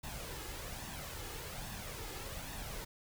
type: noise with flanger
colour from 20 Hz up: pink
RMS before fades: -44 dBFS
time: 0.03-2.85 s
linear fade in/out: 10 ms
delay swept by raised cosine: 1.1 to 2.4 ms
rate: 1.2 Hz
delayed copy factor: +0.5
effects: none